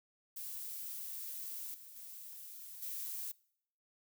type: noise with level steps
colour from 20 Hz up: violet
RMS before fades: -44 / -54 / -50 / -42 dBFS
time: 0.36-3.32 s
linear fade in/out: 10 ms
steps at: 1.74 / 1.96 / 2.82 s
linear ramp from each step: 5 ms
effects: noise-tail reverb RT60 0.7 s tail -24 dB re dry